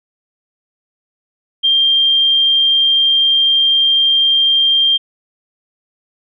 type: tone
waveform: sine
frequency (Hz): 3186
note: G7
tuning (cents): +27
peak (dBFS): -9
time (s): 1.63-4.98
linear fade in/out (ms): 20
effects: none